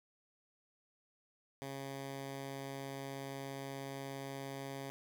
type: tone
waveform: 10% pulse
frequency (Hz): 136.9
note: C#3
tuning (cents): -21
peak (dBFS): -34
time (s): 1.62-4.9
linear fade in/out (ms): 0
effects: none